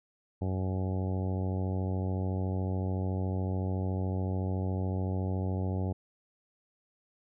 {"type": "harmonic tone", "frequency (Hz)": 93.8, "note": "F#2", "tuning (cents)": 24, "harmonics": [1, 2, 3, 4, 5, 6, 7, 8, 9], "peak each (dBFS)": [-30, -36, -40, -42, -44, -46, -47, -48, -49], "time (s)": [0.41, 5.93], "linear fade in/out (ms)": 10, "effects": []}